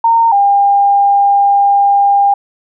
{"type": "tone pair in turn", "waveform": "sine", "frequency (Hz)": [918, 802.5], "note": ["A#5", "G5"], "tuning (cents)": [-27, 40], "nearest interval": "major second", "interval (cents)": 233, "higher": "first", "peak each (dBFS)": -6, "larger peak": "neither", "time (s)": [[0.04, 0.32], [0.32, 2.34]], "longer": "second", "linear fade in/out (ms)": 5, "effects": []}